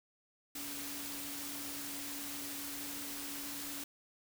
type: tone in noise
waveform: sine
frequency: 284.7 Hz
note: C#4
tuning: 46 cents sharp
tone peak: -48 dBFS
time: 0.55-3.84 s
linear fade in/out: 5 ms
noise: white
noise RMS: -43 dBFS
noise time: 0.55-3.84 s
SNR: -8 dB
effects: none